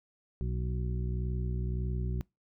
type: harmonic tone with a mistuned harmonic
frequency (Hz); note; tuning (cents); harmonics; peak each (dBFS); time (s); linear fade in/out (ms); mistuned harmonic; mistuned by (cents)
61.74; B1; 0; 1 / 2 / 3 / 4 / 5 / 6; -32 / -35 / -40 / -52 / -55 / -45; 0.41-2.21; 0; 4; -32
effects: noise-tail reverb RT60 0.2 s tail -24 dB re dry